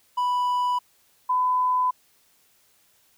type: tone pair in turn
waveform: triangle / sine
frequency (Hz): 987.8 / 1005.1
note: B5 / B5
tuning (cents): 0 / +30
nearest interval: unison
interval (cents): 30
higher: second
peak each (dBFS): -19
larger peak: neither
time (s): 0.17-0.79 / 1.29-1.91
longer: neither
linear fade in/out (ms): 10
effects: white hiss -62 dBFS RMS until 3.17 s